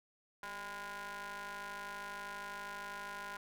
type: ring-modulated tone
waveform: sawtooth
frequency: 207.7 Hz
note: G#3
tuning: in tune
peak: -36 dBFS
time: 0.43-3.37 s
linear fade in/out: 2 ms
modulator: 1220 Hz
effects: none